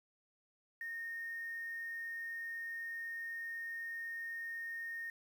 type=tone with quantisation; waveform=sine; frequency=1842 Hz; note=A#6; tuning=21 cents flat; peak=-40 dBFS; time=0.81-5.1 s; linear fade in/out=2 ms; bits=10; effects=none